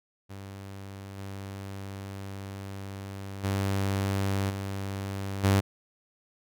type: tone with level steps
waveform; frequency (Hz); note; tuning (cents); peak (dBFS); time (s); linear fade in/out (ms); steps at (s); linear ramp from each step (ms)
sawtooth; 98; G2; 0; -36 / -33 / -22 / -28 / -16; 0.29-5.61; 20; 1.17 / 3.43 / 4.49 / 5.43; 20
effects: none